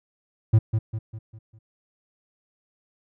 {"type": "tone with echo", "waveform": "triangle", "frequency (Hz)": 110, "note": "A2", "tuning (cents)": 0, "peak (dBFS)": -10, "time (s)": [0.53, 0.59], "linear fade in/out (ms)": 10, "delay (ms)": 200, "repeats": 5, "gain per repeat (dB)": -7, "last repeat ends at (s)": 1.59, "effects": []}